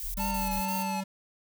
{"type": "noise bursts", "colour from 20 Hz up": "violet", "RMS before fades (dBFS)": -37, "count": 5, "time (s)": [0, 0.824], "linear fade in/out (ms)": 0, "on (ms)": 140, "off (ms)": 31}
{"type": "exponential two-way sweep", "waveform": "sine", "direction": "up then down", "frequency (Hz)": [36.71, 43.65, 41.1], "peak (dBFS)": -35, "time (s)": [0.03, 0.61], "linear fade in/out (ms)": 10, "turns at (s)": 0.37}
{"type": "tone with pitch glide", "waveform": "square", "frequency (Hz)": [197.2, 192.7], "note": ["G3", "G3"], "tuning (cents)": [11, -29], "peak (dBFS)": -33, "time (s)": [0.17, 1.04], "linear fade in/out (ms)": 10, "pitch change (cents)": -40, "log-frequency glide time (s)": [0.3, 0.51]}
{"type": "tone with vibrato", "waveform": "square", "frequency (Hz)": 880, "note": "A5", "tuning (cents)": 0, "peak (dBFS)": -32, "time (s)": [0.19, 1.01], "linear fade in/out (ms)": 10, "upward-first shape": "triangle", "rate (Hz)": 2.2, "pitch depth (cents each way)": 60}
{"effects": []}